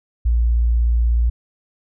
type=tone; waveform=sine; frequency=58.27 Hz; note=A#1; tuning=in tune; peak=-13 dBFS; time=0.25-1.3 s; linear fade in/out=10 ms; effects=none